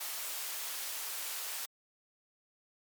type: high-pass noise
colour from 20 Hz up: white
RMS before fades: -39 dBFS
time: 0-1.66 s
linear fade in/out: 10 ms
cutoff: 620 Hz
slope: 12 dB/octave
effects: MP3 96 kbps